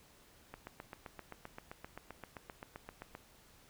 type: click train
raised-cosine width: 0.5 ms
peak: -30 dBFS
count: 21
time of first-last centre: 0.54-3.151 s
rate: 7.66 Hz
effects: pink hiss -63 dBFS RMS until 3.69 s